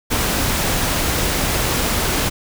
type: noise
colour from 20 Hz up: pink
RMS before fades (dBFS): -19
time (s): 0.1-2.3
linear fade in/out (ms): 20
effects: none